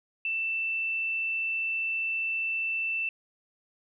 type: tone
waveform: sine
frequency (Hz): 2665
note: E7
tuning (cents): +18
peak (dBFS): -27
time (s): 0.25-3.09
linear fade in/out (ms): 2
effects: none